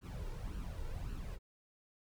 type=noise with flanger; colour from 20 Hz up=brown; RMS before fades=-42 dBFS; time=0.01-1.39 s; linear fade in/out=50 ms; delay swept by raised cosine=0.69 to 2.19 ms; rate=1.8 Hz; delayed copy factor=+0.6; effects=none